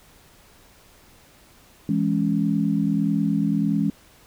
sine chord, C# minor, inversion first, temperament just, 166.31 / 207.9 / 277.2 Hz, E3 / G#3 / C#4, +16 / +2 / 0 cents, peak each -24 / -22 / -24 dBFS, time 1.89-3.9 s, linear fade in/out 2 ms, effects pink hiss -53 dBFS RMS until 4.26 s

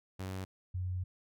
sawtooth / sine tone pair in turn, 94.5 / 91.26 Hz, F#2 / F#2, +37 / -23 cents, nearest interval minor second, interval 60 cents, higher first, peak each -34 / -33 dBFS, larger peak second, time 0.19-0.45 / 0.74-1.04 s, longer second, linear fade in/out 10 ms, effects none

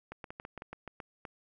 clicks, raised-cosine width 0.5 ms, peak -27 dBFS, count 11, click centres 0.12 / 0.242 / 0.305 / 0.399 / 0.451 / 0.577 / 0.621 / 0.73 / 0.877 / 1.002 / 1.252 s, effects none

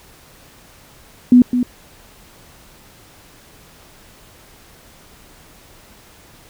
sine tone with echo, 246.9 Hz, B3, in tune, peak -4 dBFS, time 1.32-1.42 s, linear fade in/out 2 ms, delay 210 ms, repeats 1, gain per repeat -9 dB, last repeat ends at 1.63 s, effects pink hiss -46 dBFS RMS until 6.49 s

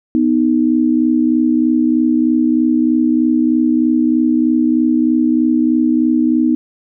sine tone pair together, 248.2 / 311.4 Hz, B3 / D#4, +9 / +2 cents, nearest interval major third, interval 393 cents, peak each -13 dBFS, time 0.15-6.55 s, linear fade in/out 0 ms, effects none

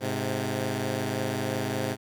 10% pulse tone pair together, 105.31 / 130.81 Hz, G#2 / C3, +25 / 0 cents, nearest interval major third, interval 375 cents, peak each -22 dBFS, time 0-1.97 s, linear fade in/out 50 ms, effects none

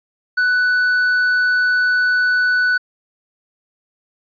triangle tone with tanh clipping, 1488 Hz, F#6, 9 cents sharp, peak -14 dBFS, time 0.37-2.78 s, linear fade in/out 10 ms, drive 9 dB, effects resampled to 11025 Hz

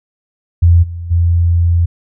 sine tone with level steps, 85.5 Hz, F2, 36 cents flat, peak -4 / -21 / -8 dBFS, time 0.62-1.86 s, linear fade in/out 10 ms, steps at 0.82 / 1.1 s, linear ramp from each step 20 ms, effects none

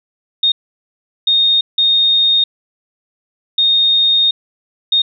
sine tone bursts at uneven times, 3695 Hz, A#7, 16 cents flat, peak -9 dBFS, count 5, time 0.43-0.52 / 1.27-1.61 / 1.78-2.44 / 3.58-4.31 / 4.92-5.02 s, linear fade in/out 5 ms, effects none

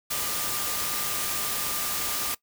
sine tone in noise, 1200 Hz, D6, 37 cents sharp, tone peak -39 dBFS, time 0.1-2.35 s, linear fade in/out 10 ms, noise white, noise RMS -29 dBFS, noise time 0.1-2.35 s, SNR -13 dB, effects noise-tail reverb RT60 0.1 s tail -20 dB re dry

